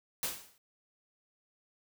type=noise with exponential decay; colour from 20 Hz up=white; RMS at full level=-31 dBFS; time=0.23-0.58 s; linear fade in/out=1 ms; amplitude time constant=75 ms; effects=none